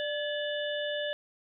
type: harmonic tone with a mistuned harmonic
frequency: 591 Hz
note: D5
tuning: 11 cents sharp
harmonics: 1 / 3 / 5 / 6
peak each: -32 / -37 / -39 / -40 dBFS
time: 0-1.13 s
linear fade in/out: 0 ms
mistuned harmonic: 3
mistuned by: -59 cents
effects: none